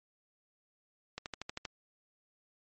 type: click train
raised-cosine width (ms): 0.2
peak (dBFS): -21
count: 7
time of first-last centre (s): 1.18-1.652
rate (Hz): 12.7
effects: MP3 32 kbps